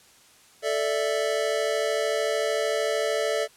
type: chord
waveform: square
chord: A suspended fourth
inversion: none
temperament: just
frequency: 440 / 586.7 / 660 Hz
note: A4 / D5 / E5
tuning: 0 / -2 / +2 cents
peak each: -28 / -28 / -30 dBFS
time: 0.62-3.48 s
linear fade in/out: 50 ms
effects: white hiss -55 dBFS RMS until 3.56 s + low-pass 10000 Hz 12 dB/octave